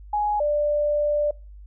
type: tone pair in turn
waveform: sine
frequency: 835 / 590.4 Hz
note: G#5 / D5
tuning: +9 / +9 cents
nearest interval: tritone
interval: 600 cents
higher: first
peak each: -20 / -19 dBFS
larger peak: second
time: 0.13-0.4 / 0.4-1.31 s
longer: second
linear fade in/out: 5 ms
effects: noise-tail reverb RT60 0.4 s tail -26 dB re dry + added 50 Hz sine -40 dBFS peak until 1.66 s